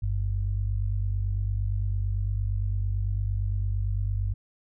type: tone pair together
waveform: sine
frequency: 49.46 / 98.3 Hz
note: G1 / G2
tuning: +16 / +5 cents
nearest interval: octave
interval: 1189 cents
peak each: -27 / -27 dBFS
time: 0.02-4.34 s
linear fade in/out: 10 ms
effects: none